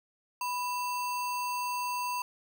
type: tone with sample-and-hold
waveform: sine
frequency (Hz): 987.8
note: B5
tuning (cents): 0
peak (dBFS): -30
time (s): 0.41-2.22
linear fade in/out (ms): 2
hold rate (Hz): 3675
effects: none